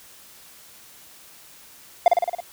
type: tone with echo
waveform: triangle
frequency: 698.5 Hz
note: F5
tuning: in tune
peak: -7 dBFS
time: 2.06-2.08 s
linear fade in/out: 2 ms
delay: 54 ms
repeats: 6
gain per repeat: -3 dB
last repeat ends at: 2.404 s
effects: white hiss -48 dBFS RMS until 2.52 s